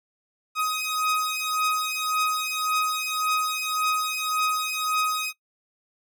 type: beating tone pair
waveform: sawtooth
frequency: 1256 / 1257.8 Hz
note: D#6 / D#6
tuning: +16 / +18 cents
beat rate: 1.8 Hz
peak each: -23 dBFS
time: 0.55-5.33 s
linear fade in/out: 50 ms
effects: noise-tail reverb RT60 0.1 s tail -19 dB re dry